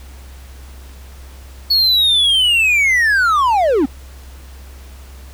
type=linear sweep; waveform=triangle; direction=down; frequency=4411 to 240.9 Hz; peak=-9 dBFS; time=1.7-3.86 s; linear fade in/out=10 ms; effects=added 66 Hz sine -34 dBFS peak until 5.33 s + pink hiss -44 dBFS RMS until 5.33 s